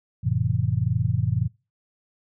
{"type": "chord", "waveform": "sine", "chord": "F major seventh", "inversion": "none", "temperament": "just", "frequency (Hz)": [87.31, 109.13, 130.96, 163.7], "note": ["F2", "A2", "C3", "E3"], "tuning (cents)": [0, -14, 2, -12], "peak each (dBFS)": [-29, -23, -25, -29], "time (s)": [0.23, 1.48], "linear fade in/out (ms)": 20, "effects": ["noise-tail reverb RT60 0.3 s tail -25 dB re dry"]}